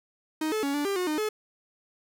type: tone with pitch steps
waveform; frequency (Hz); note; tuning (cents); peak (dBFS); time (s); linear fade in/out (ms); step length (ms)
45% pulse; 312.3 / 432.8 / 280.3 / 291.1 / 396.9 / 362.7 / 305.7 / 428.4; D#4 / A4 / C#4 / D4 / G4 / F#4 / D#4 / A4; +7 / -29 / +19 / -15 / +22 / -34 / -30 / -46; -26; 0.41-1.29; 5; 110
effects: none